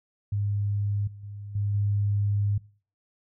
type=tone with level steps; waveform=sine; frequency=102 Hz; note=G#2; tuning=31 cents flat; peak=-24 / -41 / -36 / -24 / -22 dBFS; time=0.32-2.58 s; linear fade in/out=5 ms; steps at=1.07 / 1.23 / 1.55 / 1.74 s; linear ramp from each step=5 ms; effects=noise-tail reverb RT60 0.4 s tail -21 dB re dry